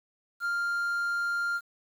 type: tone with quantisation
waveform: triangle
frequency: 1396.9 Hz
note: F6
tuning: in tune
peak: -25 dBFS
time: 0.4-1.61 s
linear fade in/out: 50 ms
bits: 9
effects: none